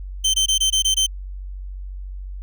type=tone bursts; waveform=25% pulse; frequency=3100 Hz; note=G7; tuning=20 cents flat; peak=-12 dBFS; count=7; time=0.24-1.066 s; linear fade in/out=10 ms; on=100 ms; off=21 ms; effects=added 47 Hz sine -29 dBFS peak until 2.42 s